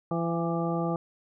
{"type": "harmonic tone with a mistuned harmonic", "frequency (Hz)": 168.6, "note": "E3", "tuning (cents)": 39, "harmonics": [1, 2, 3, 4, 5, 7], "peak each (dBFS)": [-29, -32, -34, -35, -36, -37], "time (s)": [0.11, 0.96], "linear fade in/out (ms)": 2, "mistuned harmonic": 5, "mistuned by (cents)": -37, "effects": []}